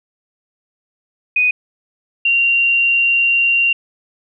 sine tone pair in turn, 2489 / 2764 Hz, D#7 / F7, 0 / -19 cents, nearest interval major second, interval 181 cents, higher second, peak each -11 dBFS, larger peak neither, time 1.36-1.51 / 2.25-3.73 s, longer second, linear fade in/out 5 ms, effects none

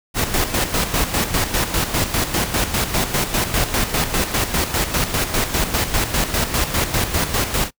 pink noise with tremolo, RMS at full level -18 dBFS, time 0.14-7.71 s, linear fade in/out 50 ms, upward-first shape square, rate 5 Hz, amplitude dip 60%, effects noise-tail reverb RT60 0.1 s tail -23 dB re dry

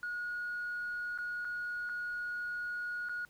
sine tone with dropouts, 1447 Hz, F#6, 39 cents flat, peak -34 dBFS, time 0.03-3.25 s, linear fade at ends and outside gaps 1 ms, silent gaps 1.177-1.186 / 1.447-1.451 / 1.891-1.895 / 3.087-3.094 s, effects tanh soft clip ceiling -32 dBFS + pink hiss -65 dBFS RMS until 3.29 s

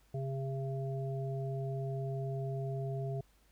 harmonic tone, 134.8 Hz, C#3, 48 cents flat, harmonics 1 / 3 / 5, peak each -35 / -42 / -44 dBFS, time 0.14-3.21 s, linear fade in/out 5 ms, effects added 50 Hz sine -66 dBFS peak until 3.51 s + pink hiss -70 dBFS RMS until 3.51 s

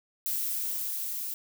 violet noise with level ramp, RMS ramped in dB -30 to -35 dBFS, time 0.26-1.34 s, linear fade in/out 0 ms, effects none

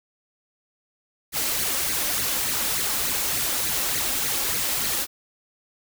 white noise with flanger, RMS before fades -25 dBFS, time 1.32-5.07 s, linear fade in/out 50 ms, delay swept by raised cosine 0.46 to 3.76 ms, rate 3.4 Hz, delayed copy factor +0.6, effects none

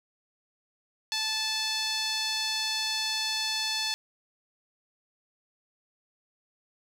sawtooth tone with band-pass filter, 874 Hz, A5, 12 cents flat, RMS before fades -30 dBFS, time 1.12-3.94 s, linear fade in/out 0 ms, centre 4500 Hz, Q 2.3, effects none

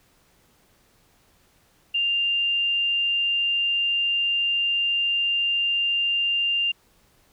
sine tone, 2794 Hz, F7, in tune, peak -20 dBFS, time 1.94-6.72 s, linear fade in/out 10 ms, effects pink hiss -61 dBFS RMS until 7.32 s

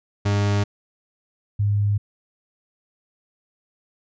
40% pulse / sine tone pair in turn, 101.8 / 102.57 Hz, G#2 / G#2, -34 / -21 cents, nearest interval unison, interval 13 cents, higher second, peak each -17 dBFS, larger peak neither, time 0.25-0.64 / 1.59-1.98 s, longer neither, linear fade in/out 10 ms, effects resampled to 16000 Hz

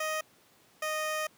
15% pulse tone pair in turn, 624 / 619.3 Hz, D#5 / D#5, +5 / -8 cents, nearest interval unison, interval 13 cents, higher first, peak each -24 dBFS, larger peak neither, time 0-0.21 / 0.82-1.27 s, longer second, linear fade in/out 5 ms, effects pink hiss -62 dBFS RMS until 1.37 s + high-pass 150 Hz 12 dB/octave

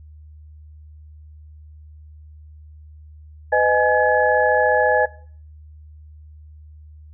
sine tone cluster, 504 / 618 / 836 / 1701 Hz, B4 / D#5 / G#5 / G#6, +35 / -12 / +11 / +41 cents, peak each -19 dBFS, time 3.52-5.06 s, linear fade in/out 10 ms, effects noise-tail reverb RT60 0.5 s tail -20 dB re dry + added 76 Hz sine -40 dBFS peak until 7.13 s

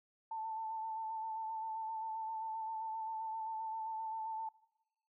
sine tone with vibrato, 886 Hz, A5, 12 cents sharp, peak -38 dBFS, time 0.31-4.49 s, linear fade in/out 5 ms, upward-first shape sine, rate 7.6 Hz, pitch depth 26 cents each way, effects noise-tail reverb RT60 1.0 s tail -22 dB re dry

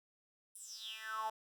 10% pulse tone with high-pass filter sweep, 220 Hz, A3, in tune, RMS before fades -44 dBFS, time 0.55-1.3 s, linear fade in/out 5 ms, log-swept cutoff 10000 to 760 Hz, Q 8.6, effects none

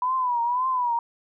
sine tone with vibrato, 987.8 Hz, B5, in tune, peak -21 dBFS, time 0.02-0.99 s, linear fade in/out 2 ms, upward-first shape triangle, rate 1.9 Hz, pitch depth 110 cents each way, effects none

